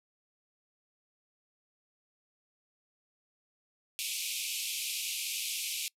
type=band-pass noise; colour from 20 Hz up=pink; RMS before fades=-36 dBFS; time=3.99-5.88 s; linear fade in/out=0 ms; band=2300 to 14000 Hz; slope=96 dB/octave; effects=noise-tail reverb RT60 0.1 s tail -25 dB re dry